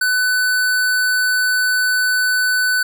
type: tone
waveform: square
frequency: 1500 Hz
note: F#6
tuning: 23 cents sharp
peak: -15 dBFS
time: 0.01-2.83 s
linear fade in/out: 5 ms
effects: none